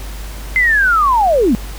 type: linear sweep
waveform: sine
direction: down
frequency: 2086 to 196 Hz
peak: -9 dBFS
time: 0.56-1.55 s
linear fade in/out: 0 ms
effects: added 50 Hz sine -25 dBFS peak until 1.78 s + pink hiss -34 dBFS RMS until 1.78 s